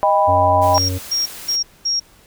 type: chord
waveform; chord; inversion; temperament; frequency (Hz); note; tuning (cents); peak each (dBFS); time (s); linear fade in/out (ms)
sine; Eb augmented; none; equal with one note detuned; 622.3 / 798.2 / 987.8; Eb5 / G5 / B5; 0 / +31 / 0; -16; 0.03-0.78; 0
type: harmonic tone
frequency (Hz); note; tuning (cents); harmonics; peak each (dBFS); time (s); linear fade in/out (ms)
92.5; F#2; 0; 1 / 3 / 5 / 6; -20 / -28 / -34 / -35; 0.27-0.99; 20
type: noise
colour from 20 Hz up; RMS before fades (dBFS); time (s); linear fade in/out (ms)
white; -34; 0.61-1.57; 20
type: tone bursts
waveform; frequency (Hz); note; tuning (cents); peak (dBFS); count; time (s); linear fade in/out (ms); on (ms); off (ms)
sine; 5588; F8; 0; -16; 4; 0.74-2; 10; 150; 220
effects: pink hiss -50 dBFS RMS until 2.26 s

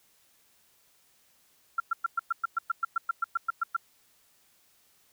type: tone bursts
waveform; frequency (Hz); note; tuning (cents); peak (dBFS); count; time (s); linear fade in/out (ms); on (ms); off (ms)
sine; 1365; F6; -40; -23; 16; 1.78-3.766; 5; 21; 110
effects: white hiss -65 dBFS RMS until 5.12 s

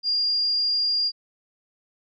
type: tone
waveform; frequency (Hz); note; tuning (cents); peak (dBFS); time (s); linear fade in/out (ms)
sine; 4811; D8; +41; -20; 0.03-1.12; 50
effects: none

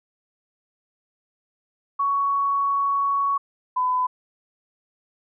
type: tone pair in turn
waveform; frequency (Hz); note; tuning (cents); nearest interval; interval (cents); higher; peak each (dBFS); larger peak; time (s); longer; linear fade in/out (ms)
sine; 1117 / 1005.8; C#6 / B5; +13 / +31; major second; 182; first; -19; neither; 1.99-3.38 / 3.76-4.07; first; 10
effects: none

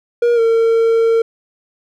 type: tone with pitch glide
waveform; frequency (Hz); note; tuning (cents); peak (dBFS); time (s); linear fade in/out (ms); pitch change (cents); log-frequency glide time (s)
triangle; 475.3 to 455.7; A#4 to A#4; +34 to -39; -8; 0.22-1.22; 5; -73; 0.35-0.4
effects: none

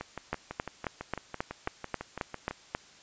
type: two click trains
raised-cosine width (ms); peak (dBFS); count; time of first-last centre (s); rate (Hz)
0.5; -15 / -21; 10 / 16; 0.33-2.749 / 0.01-2.51; 3.72 / 6
effects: white hiss -55 dBFS RMS until 3.02 s + resampled to 16000 Hz

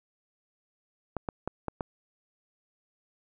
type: clicks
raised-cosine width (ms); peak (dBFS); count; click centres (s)
1; -17; 5; 1.167 / 1.288 / 1.476 / 1.683 / 1.808
effects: none

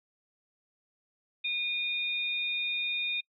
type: tone pair together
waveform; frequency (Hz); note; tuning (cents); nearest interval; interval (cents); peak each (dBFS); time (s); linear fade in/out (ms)
sine; 2452 / 3669; D#7 / A#7; -26 / -28; perfect fifth; 698; -30 / -33; 1.44-3.21; 10
effects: noise-tail reverb RT60 0.1 s tail -26 dB re dry

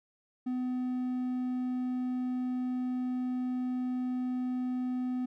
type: tone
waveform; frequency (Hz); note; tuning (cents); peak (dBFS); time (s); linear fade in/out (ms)
triangle; 251.9; B3; +34; -28; 0.46-5.26; 10
effects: none

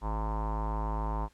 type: tone with low-pass filter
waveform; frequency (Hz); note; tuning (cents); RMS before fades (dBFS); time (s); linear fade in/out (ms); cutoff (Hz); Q
square; 53.6; A1; -45; -32; 0.01-1.29; 50; 960; 9
effects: pink hiss -66 dBFS RMS until 1.33 s + low-pass 10000 Hz 12 dB/octave

